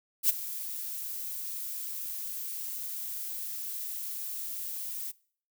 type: noise with ADSR envelope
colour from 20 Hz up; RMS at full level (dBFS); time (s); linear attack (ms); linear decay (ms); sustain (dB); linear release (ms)
violet; -21; 0.23-5.12; 61; 20; -16; 16
effects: noise-tail reverb RT60 0.5 s tail -22 dB re dry